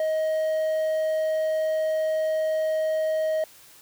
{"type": "tone", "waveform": "triangle", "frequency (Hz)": 629, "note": "D#5", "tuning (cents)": 19, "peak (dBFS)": -20, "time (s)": [0, 3.44], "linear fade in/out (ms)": 2, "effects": ["white hiss -51 dBFS RMS until 3.81 s"]}